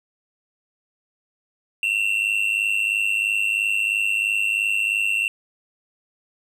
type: tone with amplitude modulation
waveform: triangle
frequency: 2719 Hz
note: F7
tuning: 47 cents flat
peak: -14 dBFS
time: 1.83-5.28 s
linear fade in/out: 2 ms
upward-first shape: sine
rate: 103 Hz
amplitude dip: 80%
effects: none